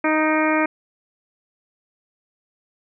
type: harmonic tone with a mistuned harmonic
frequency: 311.1 Hz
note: D#4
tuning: in tune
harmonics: 1 / 2 / 3 / 4 / 5 / 6 / 7 / 8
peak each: -20 / -23 / -25 / -26 / -27 / -28 / -28 / -29 dBFS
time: 0.04-0.66 s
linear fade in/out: 5 ms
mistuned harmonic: 8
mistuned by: -66 cents
effects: none